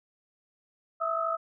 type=tone cluster; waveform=sine; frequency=658 / 1256 / 1308 Hz; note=E5 / D#6 / E6; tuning=-3 / +16 / -14 cents; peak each=-31 dBFS; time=1-1.37 s; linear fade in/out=20 ms; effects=none